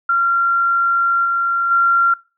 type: tone with level steps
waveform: sine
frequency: 1377 Hz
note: F6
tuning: 25 cents flat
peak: -12 / -14 / -10 dBFS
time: 0.09-2.14 s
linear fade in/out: 5 ms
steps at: 1.24 / 1.7 s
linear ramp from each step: 20 ms
effects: noise-tail reverb RT60 0.3 s tail -22 dB re dry